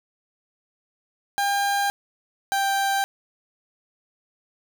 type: tone pair in turn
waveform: 30% pulse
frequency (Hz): 802 / 786.9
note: G5 / G5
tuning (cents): +39 / +6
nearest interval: unison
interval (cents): 33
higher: first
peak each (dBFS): -18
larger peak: neither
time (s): 1.38-1.9 / 2.52-3.04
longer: neither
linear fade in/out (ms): 0
effects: none